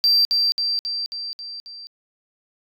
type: tone with echo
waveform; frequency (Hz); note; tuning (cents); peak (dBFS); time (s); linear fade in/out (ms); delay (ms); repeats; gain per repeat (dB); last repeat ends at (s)
sine; 4699; D8; 0; -11; 0.04-0.25; 0; 270; 6; -4; 1.87
effects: tanh soft clip ceiling -12 dBFS